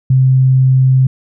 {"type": "tone", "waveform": "sine", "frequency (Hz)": 130.81, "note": "C3", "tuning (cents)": 0, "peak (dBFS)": -6, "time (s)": [0.1, 1.07], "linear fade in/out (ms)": 5, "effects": []}